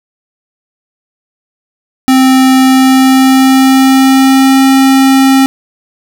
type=tone with pitch glide; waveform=square; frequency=261.6 to 267.6 Hz; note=C4 to C4; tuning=0 to +39 cents; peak=-4 dBFS; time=2.08-5.46 s; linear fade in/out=0 ms; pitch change=+39 cents; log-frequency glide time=2.56-4.64 s; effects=none